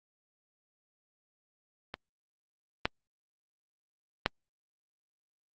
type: clicks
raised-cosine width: 0.3 ms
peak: -21 / -10 / -9 dBFS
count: 3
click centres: 1.941 / 2.855 / 4.261 s
effects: Opus 48 kbps